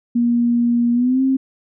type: tone with pitch glide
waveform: sine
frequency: 237.8 to 265.4 Hz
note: A#3 to C4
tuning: +35 to +25 cents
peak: -13 dBFS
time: 0.15-1.37 s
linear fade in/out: 10 ms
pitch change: +190 cents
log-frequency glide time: 0.93-1.22 s
effects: none